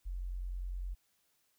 sine tone, 44.97 Hz, F#1, 49 cents flat, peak -36 dBFS, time 0.05-0.95 s, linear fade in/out 20 ms, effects white hiss -75 dBFS RMS until 1.58 s

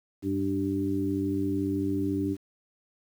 harmonic tone with a mistuned harmonic, 98 Hz, G2, in tune, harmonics 1 / 2 / 3 / 4, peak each -34 / -35 / -27 / -34 dBFS, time 0.22-2.37 s, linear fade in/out 50 ms, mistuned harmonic 4, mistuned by -19 cents, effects 9-bit

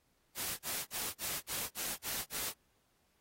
white noise bursts, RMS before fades -38 dBFS, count 8, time 0.35-2.533 s, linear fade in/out 50 ms, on 230 ms, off 49 ms, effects pink hiss -75 dBFS RMS until 3.2 s + AAC 48 kbps

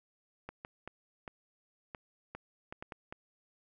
clicks, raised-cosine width 0.5 ms, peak -27 dBFS, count 10, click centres 0.49 / 0.649 / 0.876 / 1.278 / 1.948 / 2.35 / 2.725 / 2.825 / 2.922 / 3.125 s, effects none

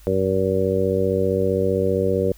harmonic tone, 95.3 Hz, G2, 48 cents flat, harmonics 1 / 2 / 3 / 4 / 5 / 6, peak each -26 / -26 / -29 / -24 / -21 / -26 dBFS, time 0.07-2.32 s, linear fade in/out 0 ms, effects added 50 Hz sine -44 dBFS peak until 2.37 s + white hiss -53 dBFS RMS until 2.37 s

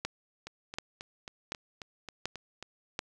two click trains, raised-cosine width 0.2 ms, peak -15 / -24 dBFS, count 5 / 9, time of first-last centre 0.05-2.991 / 0.47-2.626 s, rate 1.36 / 3.71 Hz, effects none

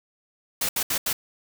white noise bursts at uneven times, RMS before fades -25 dBFS, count 4, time 0.61-0.69 / 0.76-0.83 / 0.9-0.98 / 1.06-1.13 s, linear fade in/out 5 ms, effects none

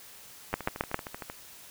two click trains, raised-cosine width 0.5 ms, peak -22 / -11 dBFS, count 11 / 4, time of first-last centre 0.53-1.299 / 0.54-0.944 s, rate 13 / 7.43 Hz, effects white hiss -50 dBFS RMS until 1.7 s

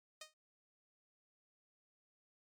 5% pulse tone with exponential decay, 620 Hz, D#5, 6 cents flat, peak -34 dBFS, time 0.21-0.34 s, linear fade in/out 5 ms, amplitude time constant 28 ms, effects MP3 64 kbps

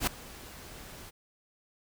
pink noise with ADSR envelope, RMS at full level -25 dBFS, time 0-1.11 s, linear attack 72 ms, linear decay 3 ms, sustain -22 dB, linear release 23 ms, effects none

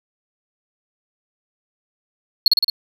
triangle tone with echo, 4332 Hz, C#8, 41 cents flat, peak -7 dBFS, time 2.46-2.48 s, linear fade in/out 2 ms, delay 55 ms, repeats 4, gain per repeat -2 dB, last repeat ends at 2.7 s, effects none

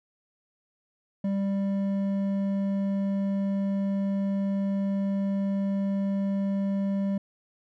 triangle tone with hard clipping, 197 Hz, G3, 9 cents sharp, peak -26 dBFS, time 1.24-7.18 s, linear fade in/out 5 ms, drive 10 dB, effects none

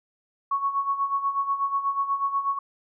sine tone with tremolo, 1108.7 Hz, C#6, in tune, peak -20 dBFS, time 0.51-2.59 s, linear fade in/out 5 ms, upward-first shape sine, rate 8.2 Hz, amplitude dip 70%, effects none

